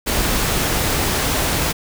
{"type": "noise", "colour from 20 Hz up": "pink", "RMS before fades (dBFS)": -19, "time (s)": [0.06, 1.73], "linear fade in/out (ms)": 20, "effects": []}